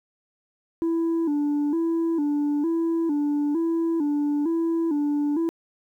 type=tone with vibrato; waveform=sine; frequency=311.1 Hz; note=D#4; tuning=in tune; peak=-18 dBFS; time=0.82-5.49 s; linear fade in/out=0 ms; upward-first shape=square; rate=1.1 Hz; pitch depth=110 cents each way; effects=tanh soft clip ceiling -20 dBFS + 10-bit